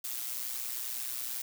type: noise with amplitude modulation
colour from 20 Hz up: blue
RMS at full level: -34 dBFS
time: 0.04-1.42 s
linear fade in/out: 5 ms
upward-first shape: sine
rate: 122 Hz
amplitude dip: 65%
effects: none